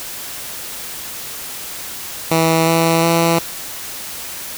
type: tone with pitch steps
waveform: 10% pulse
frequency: 162.9 / 164.98 / 167.09 Hz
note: E3 / E3 / E3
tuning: -20 / +2 / +24 cents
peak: -4 dBFS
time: 2.31-3.39 s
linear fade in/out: 5 ms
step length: 360 ms
effects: white hiss -29 dBFS RMS until 4.57 s